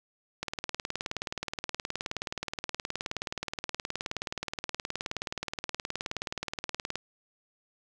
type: click train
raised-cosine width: 0.2 ms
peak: -15 dBFS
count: 125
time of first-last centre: 0.43-6.956 s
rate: 19 Hz
effects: none